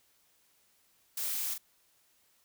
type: noise with echo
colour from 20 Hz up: blue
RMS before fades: -35 dBFS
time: 1.17-1.54 s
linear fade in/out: 5 ms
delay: 40 ms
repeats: 1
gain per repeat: -6 dB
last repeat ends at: 1.58 s
effects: white hiss -69 dBFS RMS until 2.44 s